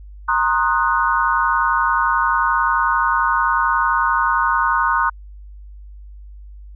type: chord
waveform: sine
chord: C half-diminished seventh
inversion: third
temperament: equal with one note detuned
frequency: 932.3 / 1063.6 / 1244.5 / 1480 Hz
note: Bb5 / C6 / Eb6 / Gb6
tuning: 0 / +28 / 0 / 0 cents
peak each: -20 dBFS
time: 0.28-5.1 s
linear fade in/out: 10 ms
effects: added 50 Hz sine -35 dBFS peak until 6.75 s